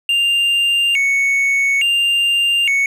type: tone with vibrato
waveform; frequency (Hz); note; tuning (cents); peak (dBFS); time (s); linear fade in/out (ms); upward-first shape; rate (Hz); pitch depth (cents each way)
triangle; 2489; D#7; 0; -11; 0.09-2.86; 2; square; 0.58; 200
effects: none